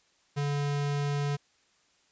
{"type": "tone", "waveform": "square", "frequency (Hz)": 143.7, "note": "D3", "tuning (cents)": -37, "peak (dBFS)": -28, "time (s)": [0.36, 1.37], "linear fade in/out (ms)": 20, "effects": ["white hiss -67 dBFS RMS until 2.11 s", "resampled to 16000 Hz"]}